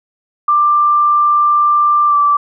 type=tone with pitch glide; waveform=sine; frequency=1184 to 1164.3 Hz; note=D6 to D6; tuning=+14 to -15 cents; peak=-8 dBFS; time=0.48-2.37 s; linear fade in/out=5 ms; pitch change=-29 cents; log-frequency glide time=2.07-2.16 s; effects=none